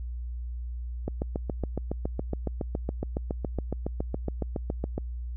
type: click train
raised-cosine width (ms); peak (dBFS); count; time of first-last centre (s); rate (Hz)
2; -16; 29; 1.08-4.98; 7.18
effects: added 60 Hz sine -32 dBFS peak until 5.36 s